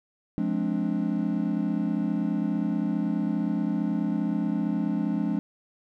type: chord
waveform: triangle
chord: D half-diminished seventh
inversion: first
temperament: just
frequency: 176.2 / 211.4 / 264.3 / 293.7 Hz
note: F3 / Ab3 / C4 / D4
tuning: +16 / +31 / +18 / 0 cents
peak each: -28 / -26 / -30 / -28 dBFS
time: 0.38-5.39 s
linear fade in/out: 0 ms
effects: none